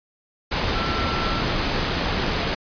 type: tone in noise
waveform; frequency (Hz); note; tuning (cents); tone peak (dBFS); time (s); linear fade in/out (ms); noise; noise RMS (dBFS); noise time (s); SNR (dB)
sine; 1344; E6; +33; -29; 0.75-1.41; 10; pink; -23; 0.51-2.55; -9
effects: resampled to 11025 Hz